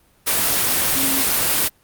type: tone in noise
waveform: sine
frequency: 270 Hz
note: C#4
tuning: 45 cents flat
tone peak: -25 dBFS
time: 0.95-1.23 s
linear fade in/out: 20 ms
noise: white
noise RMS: -18 dBFS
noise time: 0.26-1.69 s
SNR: -10 dB
effects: pink hiss -57 dBFS RMS until 1.83 s + Opus 32 kbps